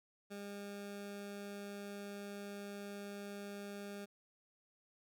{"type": "tone", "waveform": "20% pulse", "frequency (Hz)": 202.1, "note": "G#3", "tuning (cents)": -47, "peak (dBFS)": -40, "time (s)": [0.3, 4.06], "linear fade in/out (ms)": 20, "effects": []}